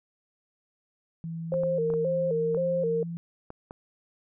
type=tone with pitch glide; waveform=sine; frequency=164.81 to 168.76 Hz; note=E3 to E3; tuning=0 to +41 cents; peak=-32 dBFS; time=1.24-3.17 s; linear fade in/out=0 ms; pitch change=+41 cents; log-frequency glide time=2.38-2.63 s
type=tone with vibrato; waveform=sine; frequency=493.9 Hz; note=B4; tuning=in tune; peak=-24 dBFS; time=1.52-3.03 s; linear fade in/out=2 ms; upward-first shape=square; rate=1.9 Hz; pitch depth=120 cents each way
type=clicks; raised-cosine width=1 ms; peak=-26 dBFS; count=7; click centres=1.54 / 1.635 / 1.902 / 1.938 / 2.547 / 3.504 / 3.709 s
effects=none